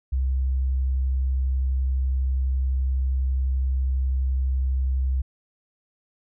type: tone with vibrato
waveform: sine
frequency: 65.4 Hz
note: C2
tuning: in tune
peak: -20 dBFS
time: 0.12-5.22 s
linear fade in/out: 10 ms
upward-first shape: sine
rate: 12 Hz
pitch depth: 8 cents each way
effects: none